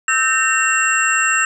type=tone cluster; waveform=sine; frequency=1302 / 1557 / 1826 / 2736 / 7600 Hz; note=E6 / G6 / A#6 / F7 / A#8; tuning=-22 / -12 / -36 / -36 / +33 cents; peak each=-20 dBFS; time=0.08-1.45 s; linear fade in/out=2 ms; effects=none